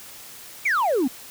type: exponential sweep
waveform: sine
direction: down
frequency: 2428 to 236 Hz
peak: -16 dBFS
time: 0.65-1.08 s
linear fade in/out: 10 ms
effects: tanh soft clip ceiling -17 dBFS + white hiss -42 dBFS RMS until 1.3 s